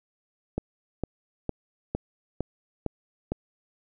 click train, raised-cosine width 2 ms, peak -14 dBFS, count 7, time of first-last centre 0.58-3.32 s, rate 2.19 Hz, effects none

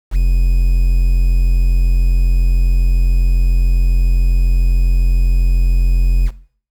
triangle tone with quantisation, 43.65 Hz, F1, in tune, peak -7 dBFS, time 0.11-6.31 s, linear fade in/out 50 ms, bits 6, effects noise-tail reverb RT60 0.5 s tail -17 dB re dry

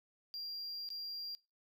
triangle tone with dropouts, 4766 Hz, D8, 25 cents sharp, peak -40 dBFS, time 0.34-1.35 s, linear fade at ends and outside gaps 0 ms, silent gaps 0.889-0.903 s, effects noise-tail reverb RT60 0.3 s tail -23 dB re dry

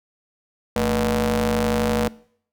sawtooth ring-modulated tone, 130.81 Hz, C3, in tune, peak -12 dBFS, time 0.76-2.08 s, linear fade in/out 2 ms, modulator 353 Hz, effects noise-tail reverb RT60 0.6 s tail -22 dB re dry

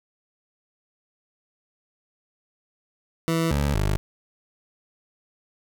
20% pulse tone with pitch steps, 164.3 / 71.5 / 50.6 Hz, E3 / D2 / G#1, -5 / -46 / -44 cents, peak -16 dBFS, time 3.28-3.97 s, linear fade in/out 0 ms, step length 230 ms, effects none

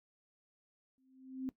sine tone with exponential growth, 261.6 Hz, C4, in tune, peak -33 dBFS, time 0.98-1.49 s, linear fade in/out 0 ms, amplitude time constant 110 ms, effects noise-tail reverb RT60 0.1 s tail -17 dB re dry

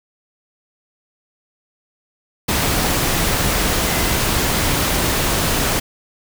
sine tone in noise, 2041 Hz, C7, 44 cents flat, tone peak -29 dBFS, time 3.87-4.16 s, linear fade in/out 10 ms, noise pink, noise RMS -18 dBFS, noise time 2.48-5.8 s, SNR -14 dB, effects none

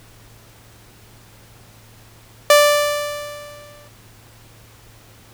sawtooth tone with exponential decay, 587.3 Hz, D5, in tune, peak -3 dBFS, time 2.5-3.88 s, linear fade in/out 2 ms, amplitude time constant 300 ms, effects added 111 Hz sine -48 dBFS peak until 5.33 s + pink hiss -48 dBFS RMS until 5.33 s

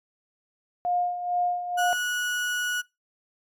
sine tone with tremolo, 711 Hz, F5, 31 cents sharp, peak -21 dBFS, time 0.85-1.93 s, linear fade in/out 0 ms, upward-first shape sine, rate 2.2 Hz, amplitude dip 65%
35% pulse tone, 1464 Hz, F#6, 19 cents flat, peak -24 dBFS, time 1.77-2.82 s, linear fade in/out 20 ms
effects noise-tail reverb RT60 0.2 s tail -20 dB re dry + MP3 96 kbps

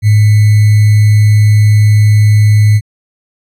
sine tone with sample-and-hold, 105.9 Hz, G#2, 34 cents sharp, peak -3 dBFS, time 0.02-2.81 s, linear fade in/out 50 ms, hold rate 2100 Hz, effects resampled to 32000 Hz

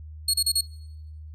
25% pulse tone bursts, 4326 Hz, C#8, 43 cents flat, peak -15 dBFS, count 4, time 0.28-0.61 s, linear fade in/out 5 ms, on 57 ms, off 34 ms, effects noise-tail reverb RT60 1.0 s tail -26 dB re dry + added 77 Hz sine -38 dBFS peak until 1.34 s

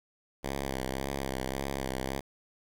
5% pulse tone with vibrato, 66.9 Hz, C2, 39 cents sharp, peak -21 dBFS, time 0.43-2.21 s, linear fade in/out 20 ms, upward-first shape sine, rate 1.8 Hz, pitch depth 52 cents each way, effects 10-bit

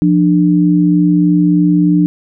sine tone pair together, 174.61 / 297.8 Hz, F3 / D4, 0 / +24 cents, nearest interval major sixth, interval 924 cents, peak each -10 dBFS, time 0.02-2.06 s, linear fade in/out 0 ms, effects none

